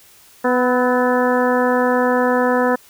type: harmonic tone with a mistuned harmonic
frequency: 249.1 Hz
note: B3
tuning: 15 cents sharp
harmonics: 1 / 2 / 3 / 4 / 5 / 6 / 7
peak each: -19 / -17 / -23 / -22 / -27 / -27 / -25 dBFS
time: 0.44-2.76 s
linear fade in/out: 10 ms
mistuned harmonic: 5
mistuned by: +56 cents
effects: white hiss -48 dBFS RMS until 2.89 s